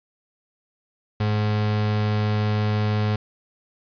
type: tone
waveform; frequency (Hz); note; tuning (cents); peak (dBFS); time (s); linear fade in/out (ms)
35% pulse; 105.9; G#2; +34; -18; 1.2-3.16; 5
effects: resampled to 11025 Hz + 8-bit